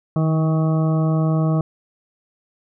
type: harmonic tone with a mistuned harmonic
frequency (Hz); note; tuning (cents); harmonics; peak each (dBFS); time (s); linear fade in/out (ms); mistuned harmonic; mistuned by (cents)
159.1; D#3; +39; 1 / 2 / 3 / 4 / 5 / 7 / 8; -16 / -25 / -31 / -28 / -35 / -33 / -38; 0.16-1.61; 2; 1; -19
effects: none